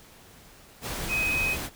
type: tone in noise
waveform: sine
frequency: 2521 Hz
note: D#7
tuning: 22 cents sharp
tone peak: -24 dBFS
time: 1.08-1.57 s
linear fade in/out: 50 ms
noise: pink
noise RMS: -33 dBFS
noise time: 0.81-1.7 s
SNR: +6 dB
effects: pink hiss -52 dBFS RMS until 1.75 s